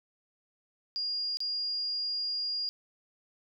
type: tone with dropouts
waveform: sine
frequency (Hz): 4834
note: D8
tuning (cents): +49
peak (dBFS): -30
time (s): 0.96-2.69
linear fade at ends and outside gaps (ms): 0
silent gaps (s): 1.371-1.404
effects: none